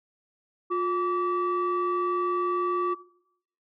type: tone pair together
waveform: sine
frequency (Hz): 355.8 / 1154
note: F4 / D6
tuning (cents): +32 / -31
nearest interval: octave + minor sixth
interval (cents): 2037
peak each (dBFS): -25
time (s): 0.7-2.95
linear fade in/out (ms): 20
effects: noise-tail reverb RT60 0.7 s tail -19 dB re dry + tanh soft clip ceiling -20 dBFS

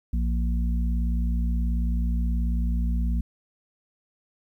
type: harmonic tone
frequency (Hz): 58.6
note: A#1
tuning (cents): +10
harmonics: 1 / 3 / 4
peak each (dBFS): -22 / -32 / -34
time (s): 0.13-3.21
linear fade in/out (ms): 5
effects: 10-bit

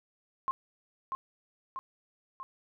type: tone with echo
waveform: sine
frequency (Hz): 1064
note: C6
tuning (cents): +29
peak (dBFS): -27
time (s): 0.48-0.51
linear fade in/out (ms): 0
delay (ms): 640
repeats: 3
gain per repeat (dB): -4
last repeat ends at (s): 2.43
effects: none

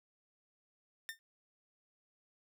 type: tone with exponential decay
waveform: sawtooth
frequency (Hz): 1808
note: A6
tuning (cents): +47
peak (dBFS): -33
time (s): 1.09-1.19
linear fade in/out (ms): 0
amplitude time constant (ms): 21
effects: none

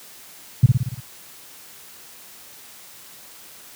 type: tone with echo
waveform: sine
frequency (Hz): 123.47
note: B2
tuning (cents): 0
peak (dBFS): -5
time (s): 0.63-0.66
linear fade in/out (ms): 5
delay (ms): 57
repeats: 6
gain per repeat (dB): -4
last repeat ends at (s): 1.002
effects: white hiss -44 dBFS RMS until 3.75 s + high-pass 80 Hz 12 dB/octave

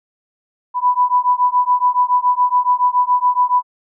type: beating tone pair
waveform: sine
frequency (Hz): 987.8 / 994.9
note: B5 / B5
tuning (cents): 0 / +12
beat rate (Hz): 7.1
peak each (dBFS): -15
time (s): 0.74-3.63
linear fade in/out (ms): 50
effects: none

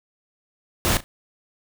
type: noise with echo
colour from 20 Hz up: pink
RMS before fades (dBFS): -20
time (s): 0.85-0.97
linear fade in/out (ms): 0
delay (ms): 35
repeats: 2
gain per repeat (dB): -15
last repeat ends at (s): 1.04
effects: none

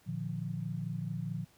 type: chord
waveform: sine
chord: Bb major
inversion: none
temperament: equal with one note detuned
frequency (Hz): 116.54 / 149.92 / 174.61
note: Bb2 / D3 / F3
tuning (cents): 0 / +36 / 0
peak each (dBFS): -39 / -38 / -38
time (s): 0.06-1.45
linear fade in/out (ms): 20
effects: pink hiss -65 dBFS RMS until 1.57 s + high-pass 60 Hz 12 dB/octave

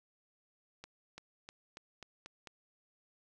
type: accelerating click train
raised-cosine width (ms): 0.2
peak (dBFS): -30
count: 7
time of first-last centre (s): 0.84-2.472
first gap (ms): 340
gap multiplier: 0.91
effects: none

